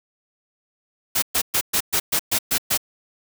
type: noise bursts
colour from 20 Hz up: white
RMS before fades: -20 dBFS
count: 9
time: 1.15-2.776 s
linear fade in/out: 10 ms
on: 74 ms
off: 120 ms
effects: none

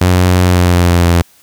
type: tone with pitch glide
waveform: sawtooth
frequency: 90.6 to 86.06 Hz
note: F#2 to F2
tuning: -36 to -25 cents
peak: -3 dBFS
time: 0.01-1.22 s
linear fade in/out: 5 ms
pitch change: -89 cents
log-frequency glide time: 0.38-1.1 s
effects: white hiss -47 dBFS RMS until 1.42 s

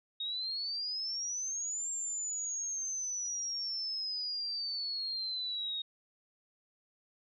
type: exponential two-way sweep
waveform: sine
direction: up then down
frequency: 3729 to 7430 to 3729 Hz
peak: -34 dBFS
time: 0.2-5.82 s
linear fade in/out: 5 ms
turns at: 1.9 s
effects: none

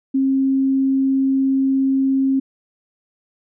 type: tone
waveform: sine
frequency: 268.3 Hz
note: C4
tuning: 44 cents sharp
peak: -14 dBFS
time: 0.14-2.4 s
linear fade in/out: 10 ms
effects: none

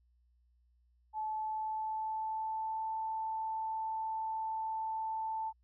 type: tone with pitch glide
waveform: sine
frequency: 866 to 883.2 Hz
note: A5 to A5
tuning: -28 to +6 cents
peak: -34 dBFS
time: 1.13-5.53 s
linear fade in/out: 50 ms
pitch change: +34 cents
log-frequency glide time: 1.24-2.89 s
effects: added 60 Hz sine -67 dBFS peak until 5.63 s

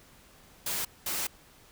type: noise bursts at uneven times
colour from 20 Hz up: white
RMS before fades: -32 dBFS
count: 2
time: 0.66-0.85 / 1.06-1.27 s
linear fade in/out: 5 ms
effects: pink hiss -57 dBFS RMS until 1.71 s

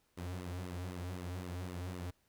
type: tone with flanger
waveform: sawtooth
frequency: 90 Hz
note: F#2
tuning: 47 cents flat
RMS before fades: -42 dBFS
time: 0.17-2.11 s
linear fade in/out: 10 ms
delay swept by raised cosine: 1.2 to 5.7 ms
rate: 3.9 Hz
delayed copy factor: -0.7
effects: pink hiss -75 dBFS RMS until 2.28 s

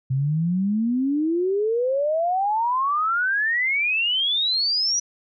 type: exponential sweep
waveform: sine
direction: up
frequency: 128.2 to 5900 Hz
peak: -19 dBFS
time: 0.1-5 s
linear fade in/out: 10 ms
effects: none

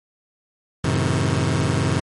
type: chord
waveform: sawtooth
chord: F# diminished seventh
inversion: none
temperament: just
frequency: 92.5 / 111 / 133.2 / 159.84 Hz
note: F#2 / A2 / C3 / Eb3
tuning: 0 / +16 / +31 / +47 cents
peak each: -20 / -21 / -18 / -20 dBFS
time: 0.84-2 s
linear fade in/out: 5 ms
effects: MP3 48 kbps

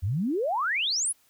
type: exponential sweep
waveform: sine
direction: up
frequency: 82.41 to 11175 Hz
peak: -24 dBFS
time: 0.02-1.13 s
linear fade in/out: 20 ms
effects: white hiss -64 dBFS RMS until 1.29 s

